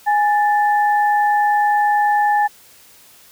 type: tone pair together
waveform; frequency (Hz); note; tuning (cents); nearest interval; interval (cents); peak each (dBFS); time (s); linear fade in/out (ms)
sine; 830.6 / 1760; G#5 / A6; 0 / 0; octave + minor second; 1300; -13 / -22; 0.06-2.48; 20
effects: white hiss -47 dBFS RMS until 3.31 s